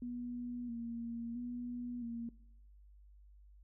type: tone with vibrato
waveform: sine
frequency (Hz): 238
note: A#3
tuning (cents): +36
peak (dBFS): -39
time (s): 0.02-2.29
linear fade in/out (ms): 2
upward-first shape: square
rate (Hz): 0.75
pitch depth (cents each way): 37
effects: noise-tail reverb RT60 0.8 s tail -21 dB re dry + added 50 Hz sine -57 dBFS peak until 3.63 s